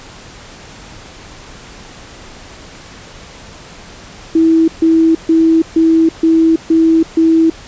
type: tone bursts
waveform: sine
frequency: 325.2 Hz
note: E4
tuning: 23 cents flat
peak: -6 dBFS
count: 7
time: 4.35-7.5 s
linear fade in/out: 5 ms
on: 330 ms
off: 140 ms
effects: pink hiss -35 dBFS RMS until 7.67 s + resampled to 16000 Hz